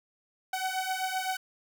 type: beating tone pair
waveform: sawtooth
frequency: 749 / 756.8 Hz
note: F#5 / F#5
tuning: +21 / +39 cents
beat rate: 7.8 Hz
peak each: -29 dBFS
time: 0.53-1.37 s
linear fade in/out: 5 ms
effects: none